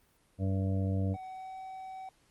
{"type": "harmonic tone", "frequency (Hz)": 96, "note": "G2", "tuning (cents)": -36, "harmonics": [1, 2, 3, 5, 6, 7], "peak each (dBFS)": [-29, -35, -39, -43, -45, -46], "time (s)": [0.38, 1.17], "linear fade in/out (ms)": 50}
{"type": "tone with pitch glide", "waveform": "triangle", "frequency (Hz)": [752, 758.5], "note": ["F#5", "F#5"], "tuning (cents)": [28, 43], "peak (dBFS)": -39, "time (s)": [1.14, 2.09], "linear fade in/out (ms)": 2, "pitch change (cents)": 15, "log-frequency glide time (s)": [1.27, 1.58]}
{"effects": ["pink hiss -68 dBFS RMS until 2.3 s", "Opus 32 kbps"]}